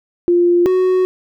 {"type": "tone pair in turn", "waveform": ["sine", "triangle"], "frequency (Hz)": [349.2, 370], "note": ["F4", "F#4"], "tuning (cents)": [0, 0], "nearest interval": "minor second", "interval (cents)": 100, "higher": "second", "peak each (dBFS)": -9, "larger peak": "neither", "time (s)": [[0.28, 0.66], [0.66, 1.05]], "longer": "second", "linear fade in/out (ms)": 0, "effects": []}